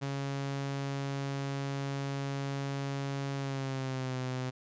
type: tone with pitch glide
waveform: sawtooth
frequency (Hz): 138.5 to 128.48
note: C#3 to C3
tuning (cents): -1 to -31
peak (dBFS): -29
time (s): 0.01-4.51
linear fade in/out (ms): 20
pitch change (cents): -130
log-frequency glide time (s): 3.35-4.18
effects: resampled to 16000 Hz